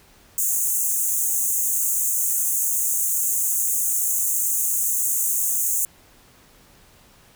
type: high-pass noise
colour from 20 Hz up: pink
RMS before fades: -22 dBFS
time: 0.38-5.85 s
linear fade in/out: 0 ms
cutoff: 6400 Hz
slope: 96 dB/octave
effects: pink hiss -53 dBFS RMS until 7.35 s